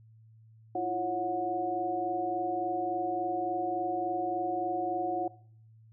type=tone cluster; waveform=sine; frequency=325.4 / 348.9 / 551 / 730 Hz; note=E4 / F4 / C#5 / F#5; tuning=-22 / -2 / -11 / -24 cents; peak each=-38 / -35 / -39 / -31 dBFS; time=0.75-5.28 s; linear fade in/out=5 ms; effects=noise-tail reverb RT60 0.6 s tail -19 dB re dry + added 111 Hz sine -54 dBFS peak until 5.92 s